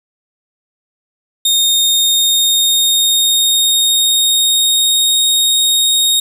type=tone with pitch glide; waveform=sawtooth; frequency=3688 to 3729 Hz; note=A#7 to A#7; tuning=-19 to 0 cents; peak=-7 dBFS; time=1.45-6.2 s; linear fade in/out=5 ms; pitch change=+19 cents; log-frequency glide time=1.77-5.24 s; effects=8-bit